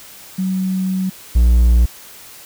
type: tone pair in turn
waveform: sine / triangle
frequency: 187.8 / 59.15 Hz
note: F#3 / A#1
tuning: +26 / +26 cents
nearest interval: octave + minor sixth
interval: 2000 cents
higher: first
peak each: -16 / -6 dBFS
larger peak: second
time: 0.38-1.1 / 1.35-1.86 s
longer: first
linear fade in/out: 10 ms
effects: white hiss -39 dBFS RMS until 2.45 s